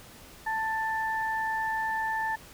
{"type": "tone pair together", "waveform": "sine", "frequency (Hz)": [884, 1768], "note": ["A5", "A6"], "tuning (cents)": [8, 8], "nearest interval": "octave", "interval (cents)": 1200, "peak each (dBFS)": [-29, -31], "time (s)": [0.46, 2.36], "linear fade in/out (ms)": 10, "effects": ["pink hiss -50 dBFS RMS until 2.53 s"]}